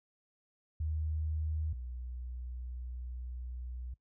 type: tone pair in turn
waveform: sine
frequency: 77.78 / 61.73 Hz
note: D#2 / B1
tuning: 0 / 0 cents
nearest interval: major third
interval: 400 cents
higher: first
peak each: -32 / -39 dBFS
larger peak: first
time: 0.8-1.73 / 1.73-3.94 s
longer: second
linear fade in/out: 5 ms
effects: noise-tail reverb RT60 0.1 s tail -19 dB re dry